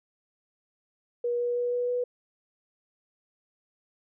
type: tone with pitch steps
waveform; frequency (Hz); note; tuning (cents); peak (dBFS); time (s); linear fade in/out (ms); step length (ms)
sine; 480.5 / 483.3 / 486.1 / 488.9 / 491.7; B4 / B4 / B4 / B4 / B4; -48 / -38 / -28 / -18 / -8; -25; 1.24-2.04; 5; 160
effects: none